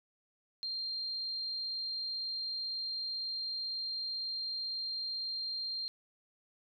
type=tone; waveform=sine; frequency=4186 Hz; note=C8; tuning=in tune; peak=-35 dBFS; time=0.63-5.88 s; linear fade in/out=0 ms; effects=none